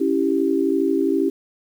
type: chord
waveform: sine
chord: C# diminished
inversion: none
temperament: equal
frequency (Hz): 277.2 / 329.6 / 392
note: C#4 / E4 / G4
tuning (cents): 0 / 0 / 0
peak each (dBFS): -21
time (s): 0-1.3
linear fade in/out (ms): 10
effects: 8-bit